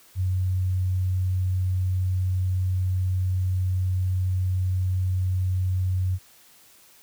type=tone; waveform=sine; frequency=92.5 Hz; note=F#2; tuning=in tune; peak=-21 dBFS; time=0.15-6.19 s; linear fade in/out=50 ms; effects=white hiss -54 dBFS RMS until 7.02 s

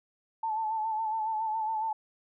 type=tone with vibrato; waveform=sine; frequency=878 Hz; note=A5; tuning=4 cents flat; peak=-28 dBFS; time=0.43-1.93 s; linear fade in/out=5 ms; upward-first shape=sine; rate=7.2 Hz; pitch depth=46 cents each way; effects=none

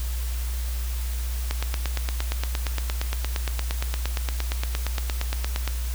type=click train; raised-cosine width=0.2 ms; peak=-10 dBFS; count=37; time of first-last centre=1.51-5.677 s; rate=8.64 Hz; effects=added 60 Hz sine -25 dBFS peak until 5.94 s + white hiss -39 dBFS RMS until 5.94 s

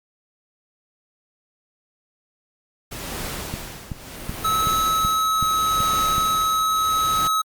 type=noise with tremolo; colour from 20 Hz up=pink; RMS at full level=-29 dBFS; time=2.91-7.28 s; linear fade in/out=10 ms; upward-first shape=triangle; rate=0.73 Hz; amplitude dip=85%
type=click train; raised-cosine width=5 ms; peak=-15 dBFS; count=8; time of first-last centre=3.54-6.182 s; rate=2.65 Hz
type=tone with pitch glide; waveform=square; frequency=1293 to 1282.6 Hz; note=E6 to E6; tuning=-34 to -48 cents; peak=-19 dBFS; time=4.44-7.42 s; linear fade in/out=10 ms; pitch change=-14 cents; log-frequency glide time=4.71-5.5 s
effects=Opus 48 kbps

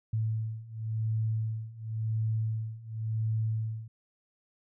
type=beating tone pair; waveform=sine; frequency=110 / 110.93 Hz; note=A2 / A2; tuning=0 / +15 cents; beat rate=0.93 Hz; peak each=-33 / -31 dBFS; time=0.13-3.88 s; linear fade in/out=5 ms; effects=none

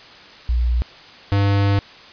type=tone pair in turn; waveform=sine / square; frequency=60 / 100.01 Hz; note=B1 / G2; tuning=-49 / +35 cents; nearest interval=major sixth; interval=884 cents; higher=second; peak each=-15 dBFS; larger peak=neither; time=0.49-0.82 / 1.32-1.79 s; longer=second; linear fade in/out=0 ms; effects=white hiss -42 dBFS RMS until 2.12 s + resampled to 11025 Hz

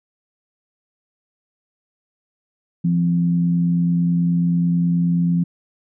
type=tone pair together; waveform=sine; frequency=171.6 / 260.9 Hz; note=F3 / C4; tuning=-30 / -5 cents; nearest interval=perfect fifth; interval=725 cents; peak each=-15 / -27 dBFS; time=2.84-5.44 s; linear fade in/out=10 ms; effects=none

